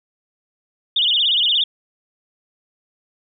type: tone with vibrato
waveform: sine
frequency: 3258 Hz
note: G#7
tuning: 34 cents flat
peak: -14 dBFS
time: 0.96-1.64 s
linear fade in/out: 5 ms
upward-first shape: sine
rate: 17 Hz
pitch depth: 220 cents each way
effects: none